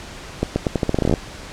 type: accelerating click train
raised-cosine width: 2 ms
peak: -4 dBFS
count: 15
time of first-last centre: 0.43-1.138 s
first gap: 130 ms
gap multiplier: 0.83
effects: pink hiss -36 dBFS RMS until 1.52 s + low-pass 7000 Hz 12 dB/octave